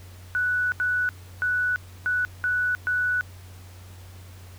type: tone bursts at uneven times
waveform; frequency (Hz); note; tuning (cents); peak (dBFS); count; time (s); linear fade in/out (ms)
sine; 1480; F#6; 0; -21; 6; 0.35-0.72 / 0.8-1.09 / 1.42-1.76 / 2.06-2.25 / 2.44-2.75 / 2.87-3.21; 0
effects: added 91 Hz sine -42 dBFS peak until 4.58 s + pink hiss -51 dBFS RMS until 4.58 s